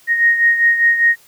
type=beating tone pair; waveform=sine; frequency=1864.7 / 1869.7 Hz; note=A#6 / A#6; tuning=0 / +5 cents; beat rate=5 Hz; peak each=-11 / -18 dBFS; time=0.07-1.16 s; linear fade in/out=50 ms; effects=white hiss -49 dBFS RMS until 1.27 s